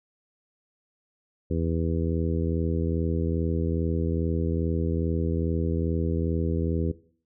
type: harmonic tone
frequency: 82.41 Hz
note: E2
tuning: in tune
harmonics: 1 / 2 / 3 / 4 / 5 / 6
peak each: -27 / -30 / -32 / -33 / -34 / -35 dBFS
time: 1.5-6.92 s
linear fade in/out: 10 ms
effects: noise-tail reverb RT60 0.5 s tail -18 dB re dry